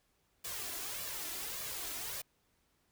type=noise with flanger; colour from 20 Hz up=white; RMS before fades=-41 dBFS; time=0.44-2.22 s; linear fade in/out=10 ms; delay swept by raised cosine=1.7 to 3 ms; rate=1.7 Hz; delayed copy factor=+0.6; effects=pink hiss -75 dBFS RMS until 2.91 s